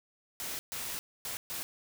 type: noise bursts at uneven times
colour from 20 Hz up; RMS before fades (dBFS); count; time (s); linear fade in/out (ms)
white; -38; 4; 0.4-0.59 / 0.72-0.99 / 1.25-1.37 / 1.5-1.63; 0
effects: none